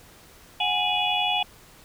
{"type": "tone cluster", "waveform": "sine", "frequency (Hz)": [734, 825, 2484, 2918, 3394], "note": ["F#5", "G#5", "D#7", "F#7", "G#7"], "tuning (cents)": [-14, -12, -3, -25, 37], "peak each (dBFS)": -28, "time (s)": [0.6, 1.43], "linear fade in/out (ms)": 5, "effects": ["pink hiss -51 dBFS RMS until 1.84 s"]}